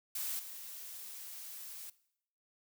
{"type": "noise with level steps", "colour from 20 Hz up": "blue", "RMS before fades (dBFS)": [-38, -47], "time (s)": [0.15, 1.9], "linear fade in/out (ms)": 5, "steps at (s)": 0.39, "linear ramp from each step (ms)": 5, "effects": ["noise-tail reverb RT60 0.7 s tail -19 dB re dry"]}